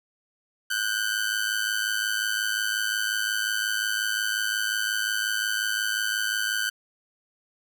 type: ring-modulated tone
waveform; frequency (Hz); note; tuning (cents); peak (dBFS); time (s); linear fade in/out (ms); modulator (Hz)
sawtooth; 1520; F#6; +46; -18; 0.7-6.7; 10; 52.8
effects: none